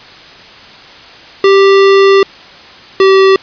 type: tone pair in turn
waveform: square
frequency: 392 / 385.3 Hz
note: G4 / G4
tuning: 0 / -30 cents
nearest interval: unison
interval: 30 cents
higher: first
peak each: -4 dBFS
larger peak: neither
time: 1.44-2.23 / 3-3.36 s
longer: first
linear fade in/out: 2 ms
effects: white hiss -34 dBFS RMS until 3.42 s + resampled to 11025 Hz